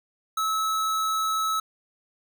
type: tone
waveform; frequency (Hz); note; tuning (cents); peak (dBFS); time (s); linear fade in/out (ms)
square; 1298; E6; -27; -24; 0.37-1.6; 5
effects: none